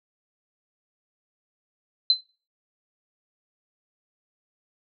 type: tone with exponential decay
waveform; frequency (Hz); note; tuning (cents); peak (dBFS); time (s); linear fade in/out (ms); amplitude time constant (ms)
sine; 4064; B7; +49; -11; 2.1-2.21; 2; 22
effects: noise-tail reverb RT60 0.4 s tail -24 dB re dry